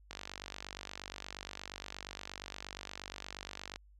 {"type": "click train", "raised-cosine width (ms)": 0.2, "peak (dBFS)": -24, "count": 178, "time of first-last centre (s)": [0.11, 3.759], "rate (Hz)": 48.5, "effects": ["added 50 Hz sine -58 dBFS peak until 3.99 s"]}